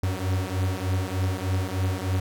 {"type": "beating tone pair", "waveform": "45% pulse", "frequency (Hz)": [92, 95.3], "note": ["F#2", "G2"], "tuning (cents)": [-9, -48], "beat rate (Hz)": 3.3, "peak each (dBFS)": -27, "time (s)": [0.03, 2.2], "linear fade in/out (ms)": 5, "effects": []}